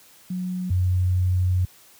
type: tone pair in turn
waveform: sine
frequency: 182.5 / 91.25 Hz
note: F#3 / F#2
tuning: -24 / -24 cents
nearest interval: octave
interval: 1200 cents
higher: first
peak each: -25 / -17 dBFS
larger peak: second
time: 0.3-0.7 / 0.7-1.65 s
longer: second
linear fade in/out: 5 ms
effects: white hiss -52 dBFS RMS until 1.99 s + high-pass 60 Hz 12 dB/octave